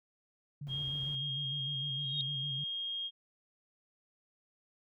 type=tone with vibrato; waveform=sine; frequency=138.8 Hz; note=C#3; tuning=3 cents sharp; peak=-39 dBFS; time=0.61-2.64 s; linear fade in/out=5 ms; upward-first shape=square; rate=6.6 Hz; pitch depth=72 cents each way
type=noise; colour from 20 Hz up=brown; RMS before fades=-49 dBFS; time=0.67-1.15 s; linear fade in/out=0 ms
type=tone; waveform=sine; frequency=3243 Hz; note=G#7; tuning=42 cents flat; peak=-35 dBFS; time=0.68-3.11 s; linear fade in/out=50 ms
type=tone with exponential growth; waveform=sine; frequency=3729 Hz; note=A#7; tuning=in tune; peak=-30 dBFS; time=1.99-2.21 s; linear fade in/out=1 ms; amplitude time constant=46 ms
effects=high-pass 60 Hz 12 dB/octave